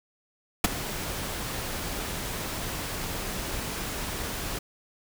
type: noise with ADSR envelope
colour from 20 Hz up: pink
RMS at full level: -17 dBFS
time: 0.64-4.59 s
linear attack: 5 ms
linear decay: 19 ms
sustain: -16 dB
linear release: 8 ms
effects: none